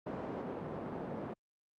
pink band-pass noise, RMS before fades -41 dBFS, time 0.06-1.34 s, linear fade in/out 10 ms, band 190 to 760 Hz, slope 12 dB/octave, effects Opus 48 kbps

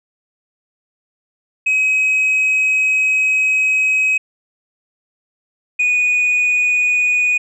sine tone pair in turn, 2540 / 2471 Hz, D#7 / D#7, +35 / -13 cents, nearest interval unison, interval 48 cents, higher first, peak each -10 dBFS, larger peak neither, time 1.66-4.18 / 5.79-7.38 s, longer first, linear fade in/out 10 ms, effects tanh soft clip ceiling -11 dBFS

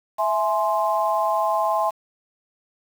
sine chord, E augmented, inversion none, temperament equal with one note detuned, 659.3 / 840.7 / 1046.5 Hz, E5 / G#5 / B#5, 0 / +21 / 0 cents, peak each -23 dBFS, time 0.18-1.91 s, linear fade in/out 20 ms, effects 7-bit

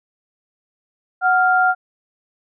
sine tone pair together, 740 / 1396.9 Hz, F#5 / F6, 0 / 0 cents, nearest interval major seventh, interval 1100 cents, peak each -15 dBFS, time 1.21-1.75 s, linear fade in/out 50 ms, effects none

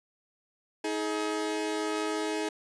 sawtooth tone pair together, 317 / 423.1 Hz, D#4 / G#4, +32 / +32 cents, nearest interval perfect fourth, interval 500 cents, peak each -28 dBFS, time 0.84-2.49 s, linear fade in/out 5 ms, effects resampled to 22050 Hz

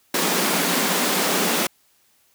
pink high-pass noise, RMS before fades -21 dBFS, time 0.14-1.67 s, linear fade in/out 5 ms, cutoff 170 Hz, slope 96 dB/octave, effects white hiss -61 dBFS RMS until 2.34 s

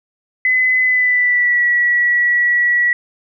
sine tone with pitch glide, 2021 to 1935.3 Hz, B6 to B6, +39 to -36 cents, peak -11 dBFS, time 0.45-2.93 s, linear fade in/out 2 ms, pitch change -75 cents, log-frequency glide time 0.82-1.64 s, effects none

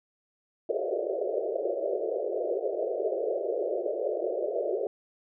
pink band-pass noise, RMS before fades -30 dBFS, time 0.69-4.87 s, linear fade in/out 2 ms, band 360 to 660 Hz, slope 96 dB/octave, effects none

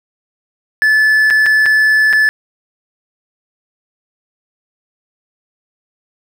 triangle tone with dropouts, 1735 Hz, A6, 25 cents flat, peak -6 dBFS, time 0.82-2.29 s, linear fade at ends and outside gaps 0 ms, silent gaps 1.302-1.307 / 1.46-1.464 / 1.658-1.662 / 2.128-2.133 s, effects none

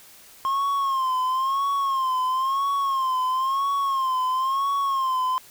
triangle tone with vibrato, 1067 Hz, C6, 34 cents sharp, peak -19 dBFS, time 0.45-5.38 s, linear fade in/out 0 ms, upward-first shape sine, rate 0.99 Hz, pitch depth 80 cents each way, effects white hiss -49 dBFS RMS until 5.5 s

